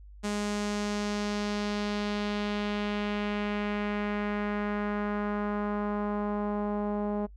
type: tone with low-pass filter sweep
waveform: sawtooth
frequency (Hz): 206.9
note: G#3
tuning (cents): -6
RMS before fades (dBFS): -31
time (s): 0.23-7.27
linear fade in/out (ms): 20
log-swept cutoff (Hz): 7900 to 750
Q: 1.5
effects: noise-tail reverb RT60 0.1 s tail -23 dB re dry + added 50 Hz sine -46 dBFS peak until 7.36 s